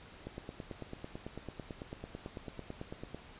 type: click train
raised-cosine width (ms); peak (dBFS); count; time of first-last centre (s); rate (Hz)
2; -28; 27; 0.27-3.146; 9.04
effects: pink hiss -54 dBFS RMS until 3.39 s + resampled to 8000 Hz